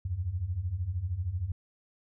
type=beating tone pair; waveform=sine; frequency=81 / 94 Hz; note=E2 / F#2; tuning=-30 / +28 cents; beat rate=13 Hz; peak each=-35 / -31 dBFS; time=0.05-1.52 s; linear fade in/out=5 ms; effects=none